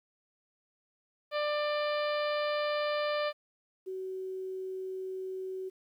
harmonic tone, 594 Hz, D5, 20 cents sharp, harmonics 1 / 2 / 3 / 4 / 5 / 6 / 7 / 8, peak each -30 / -36 / -40 / -42 / -44 / -46 / -47 / -48 dBFS, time 1.31-3.33 s, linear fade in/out 50 ms
sine tone, 376.6 Hz, F#4, 31 cents sharp, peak -35 dBFS, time 3.86-5.7 s, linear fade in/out 20 ms
effects 11-bit

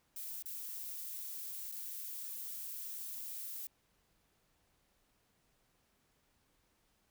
violet noise with dropouts, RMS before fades -44 dBFS, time 0.16-3.67 s, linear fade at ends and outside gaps 2 ms, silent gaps 0.425-0.457 / 1.716-1.722 s, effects pink hiss -75 dBFS RMS until 7.1 s

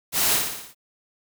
white noise with echo, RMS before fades -22 dBFS, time 0.12-0.4 s, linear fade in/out 50 ms, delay 58 ms, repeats 6, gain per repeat -4 dB, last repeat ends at 0.748 s, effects none

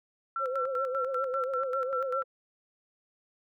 sine tone with tremolo, 1348 Hz, E6, 38 cents sharp, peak -29 dBFS, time 0.36-2.23 s, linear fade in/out 2 ms, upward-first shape square, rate 5.1 Hz, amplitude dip 75%
sine tone with vibrato, 522 Hz, C5, 4 cents flat, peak -30 dBFS, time 0.39-2.24 s, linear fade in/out 50 ms, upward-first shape triangle, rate 7.4 Hz, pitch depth 97 cents each way
effects none

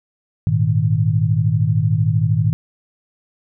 sine chord, Ab suspended second, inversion none, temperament just, 103.83 / 116.8 / 155.74 Hz, Ab2 / Bb2 / Eb3, 0 / +4 / +2 cents, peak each -18 dBFS, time 0.47-2.53 s, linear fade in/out 0 ms, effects none

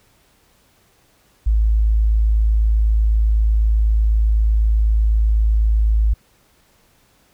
sine tone, 54 Hz, A1, 32 cents flat, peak -12 dBFS, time 1.46-6.14 s, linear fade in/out 10 ms, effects pink hiss -57 dBFS RMS until 7.33 s

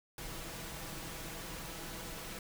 pink noise with comb filter, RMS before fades -44 dBFS, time 0.18-2.39 s, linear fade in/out 2 ms, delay 6.1 ms, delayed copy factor +0.5, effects none

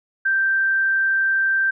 sine tone, 1568 Hz, G6, in tune, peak -16 dBFS, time 0.25-1.71 s, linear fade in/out 10 ms, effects none

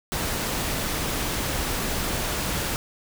pink noise, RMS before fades -27 dBFS, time 0.12-2.76 s, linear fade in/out 0 ms, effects none

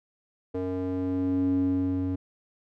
square tone with band-pass filter sweep, 92.3 Hz, F#2, 4 cents flat, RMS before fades -27 dBFS, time 0.54-2.16 s, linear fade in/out 10 ms, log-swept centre 400 to 220 Hz, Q 4, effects none

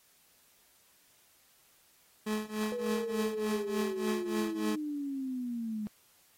30% pulse tone with tremolo, 214.3 Hz, A3, 45 cents flat, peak -26 dBFS, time 2.26-4.76 s, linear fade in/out 10 ms, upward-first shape triangle, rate 3.4 Hz, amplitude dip 95%
sine linear sweep, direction down, 490 to 207.7 Hz, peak -33 dBFS, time 2.72-5.87 s, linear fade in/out 0 ms
effects white hiss -65 dBFS RMS until 6.37 s + AAC 48 kbps

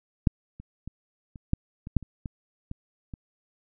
clicks, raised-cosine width 5 ms, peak -6 / -29 / -24 / -30 / -10 / -25 / -8 / -28 / -21 / -22 / -25 dBFS, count 11, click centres 0.272 / 0.6 / 0.876 / 1.358 / 1.534 / 1.871 / 1.967 / 2.027 / 2.258 / 2.714 / 3.138 s, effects none

